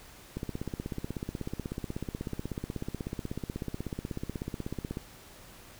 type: click train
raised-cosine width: 3 ms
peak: -21 dBFS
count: 76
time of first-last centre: 0.37-4.971 s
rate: 16.3 Hz
effects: pink hiss -52 dBFS RMS until 5.79 s